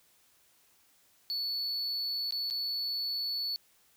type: tone with dropouts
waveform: triangle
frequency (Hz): 4438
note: C#8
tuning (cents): +1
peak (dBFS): -30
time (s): 1.3-3.56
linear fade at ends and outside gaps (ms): 0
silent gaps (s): 2.308-2.323 / 2.501-2.508
effects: white hiss -66 dBFS RMS until 3.96 s